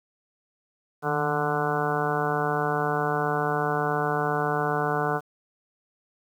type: harmonic tone with a mistuned harmonic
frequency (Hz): 147.6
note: D3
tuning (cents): +9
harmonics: 1 / 2 / 3 / 4 / 5 / 6 / 7 / 8 / 9 / 10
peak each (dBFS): -31 / -35 / -29 / -35 / -29 / -35 / -33 / -34 / -35 / -32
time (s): 1.02-5.21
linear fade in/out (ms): 50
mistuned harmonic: 1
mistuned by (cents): +71
effects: 9-bit